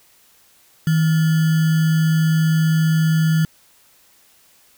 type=tone with sample-and-hold; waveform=sine; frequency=160 Hz; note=D#3; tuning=49 cents sharp; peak=-13 dBFS; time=0.87-3.45 s; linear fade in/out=2 ms; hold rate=1575 Hz; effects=white hiss -54 dBFS RMS until 4.77 s